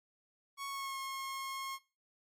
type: tone with pitch glide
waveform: sawtooth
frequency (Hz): 1108.7 to 1079.6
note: C#6 to C#6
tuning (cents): 0 to -46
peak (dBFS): -35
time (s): 0.57-1.79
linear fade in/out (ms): 50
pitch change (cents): -46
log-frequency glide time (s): 0.67-0.98
effects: noise-tail reverb RT60 0.3 s tail -19 dB re dry + MP3 64 kbps